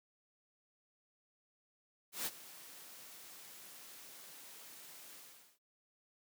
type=noise with ADSR envelope; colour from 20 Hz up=white; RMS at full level=-37 dBFS; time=2.12-5.59 s; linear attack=140 ms; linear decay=39 ms; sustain=-17 dB; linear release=440 ms; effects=high-pass 150 Hz 12 dB/octave